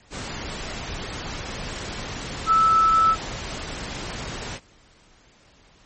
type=tone in noise; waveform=sine; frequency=1312 Hz; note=E6; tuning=9 cents flat; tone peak=-14 dBFS; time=2.46-3.16 s; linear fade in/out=50 ms; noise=pink; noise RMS=-32 dBFS; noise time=0.1-4.6 s; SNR=+15 dB; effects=pink hiss -55 dBFS RMS until 5.85 s + MP3 32 kbps